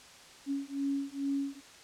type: beating tone pair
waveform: sine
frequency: 276.8 / 279.1 Hz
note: C#4 / C#4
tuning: -2 / +12 cents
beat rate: 2.3 Hz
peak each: -34 / -34 dBFS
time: 0.46-1.61 s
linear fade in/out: 50 ms
effects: white hiss -53 dBFS RMS until 1.83 s + low-pass 7000 Hz 12 dB/octave